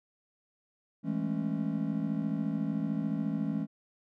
triangle chord, A major seventh, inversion second, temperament just, 165 / 206.2 / 220 / 275 Hz, E3 / G#3 / A3 / C#4, +2 / -12 / 0 / -14 cents, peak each -33 dBFS, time 1.03-3.67 s, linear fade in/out 50 ms, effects none

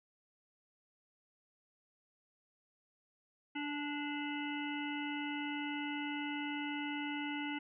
harmonic tone with a mistuned harmonic, 293 Hz, D4, 4 cents flat, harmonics 1 / 3 / 5 / 7 / 9 / 10, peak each -39 / -45 / -47 / -45 / -48 / -48 dBFS, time 3.55-7.59 s, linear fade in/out 10 ms, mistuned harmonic 3, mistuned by -27 cents, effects none

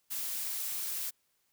blue noise, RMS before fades -36 dBFS, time 0.1-1.11 s, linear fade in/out 20 ms, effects white hiss -75 dBFS RMS until 1.52 s

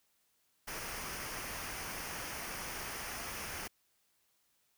pink noise with comb filter, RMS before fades -42 dBFS, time 0.67-3.68 s, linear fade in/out 10 ms, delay 0.26 ms, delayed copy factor -0.55, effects white hiss -75 dBFS RMS until 4.77 s

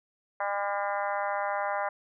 harmonic tone with a mistuned harmonic, 201.7 Hz, G3, 50 cents sharp, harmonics 3 / 4 / 5 / 6 / 7 / 8 / 9 / 10, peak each -33 / -32 / -35 / -38 / -38 / -41 / -42 / -43 dBFS, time 0.4-1.89 s, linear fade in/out 5 ms, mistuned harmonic 6, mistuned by -21 cents, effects none

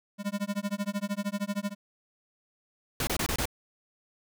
square tone with tremolo, 202.5 Hz, G#3, 43 cents flat, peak -27 dBFS, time 0.18-1.75 s, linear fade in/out 50 ms, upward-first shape sine, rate 13 Hz, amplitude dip 100%
pink noise bursts, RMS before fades -29 dBFS, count 5, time 3-3.455 s, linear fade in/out 2 ms, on 71 ms, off 25 ms
effects none

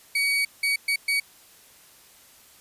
35% pulse tone bursts at uneven times, 2256 Hz, C#7, 30 cents sharp, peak -19 dBFS, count 4, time 0.15-0.45 / 0.63-0.76 / 0.88-0.96 / 1.08-1.2 s, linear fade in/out 5 ms, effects white hiss -53 dBFS RMS until 2.6 s + resampled to 32000 Hz

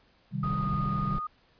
sine chord, C minor, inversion none, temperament equal, 130.81 / 155.56 / 196 Hz, C3 / Eb3 / G3, 0 / 0 / 0 cents, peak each -33 dBFS, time 0.31-1.2 s, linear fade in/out 50 ms
brown noise, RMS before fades -37 dBFS, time 0.43-1.19 s, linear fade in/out 5 ms
sine tone with pitch glide, 1244.5 to 1233.1 Hz, D#6 to D#6, 0 to -16 cents, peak -31 dBFS, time 0.43-1.27 s, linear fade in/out 5 ms, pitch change -16 cents, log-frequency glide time 0.56-0.66 s
effects pink hiss -64 dBFS RMS until 1.59 s + resampled to 11025 Hz

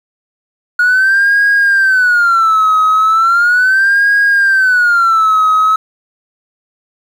triangle tone with vibrato, 1442 Hz, F#6, 45 cents flat, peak -4 dBFS, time 0.79-5.76 s, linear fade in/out 5 ms, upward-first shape sine, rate 0.37 Hz, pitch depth 220 cents each way, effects tanh soft clip ceiling -3 dBFS + 7-bit

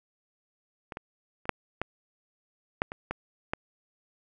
clicks, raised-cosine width 0.5 ms, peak -23 / -21 / -30 / -7 / -14 / -9 / -22 / -16 / -13 dBFS, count 9, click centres 0.922 / 0.971 / 1.455 / 1.493 / 1.816 / 2.819 / 2.919 / 3.11 / 3.535 s, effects none

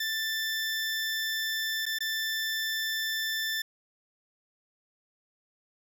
20% pulse tone with dropouts, 1770 Hz, A6, 10 cents sharp, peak -24 dBFS, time 0-3.62 s, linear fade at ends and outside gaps 5 ms, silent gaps 1.856-1.863 / 1.987-2.005 s, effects none

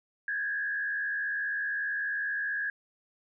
sine tone with frequency modulation, 1656 Hz, G#6, 5 cents flat, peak -29 dBFS, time 0.28-2.7 s, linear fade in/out 2 ms, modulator 75.2 Hz, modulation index 0.87, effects none

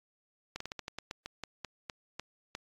slowing click train, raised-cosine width 0.2 ms, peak -21 dBFS, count 14, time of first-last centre 0.56-2.551 s, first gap 44 ms, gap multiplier 1.19, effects AAC 32 kbps

